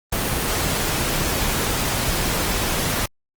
pink noise, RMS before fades -22 dBFS, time 0.12-3.06 s, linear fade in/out 5 ms, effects Opus 24 kbps

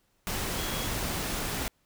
sine tone in noise, 3322 Hz, G#7, in tune, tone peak -40 dBFS, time 0.58-0.87 s, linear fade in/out 0 ms, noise pink, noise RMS -32 dBFS, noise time 0.27-1.68 s, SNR -11 dB, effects pink hiss -71 dBFS RMS until 1.85 s

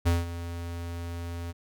square tone with ADSR envelope, 85.4 Hz, F2, 38 cents flat, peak -20 dBFS, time 0.05-1.53 s, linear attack 21 ms, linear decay 180 ms, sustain -14 dB, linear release 28 ms, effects none

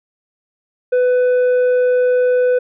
sine tone with tanh clipping, 499 Hz, B4, 18 cents sharp, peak -12 dBFS, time 0.92-2.59 s, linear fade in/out 10 ms, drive 5 dB, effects none

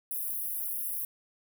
white high-pass noise, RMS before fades -34 dBFS, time 0.11-1.05 s, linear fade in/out 2 ms, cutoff 10000 Hz, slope 96 dB/octave, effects none

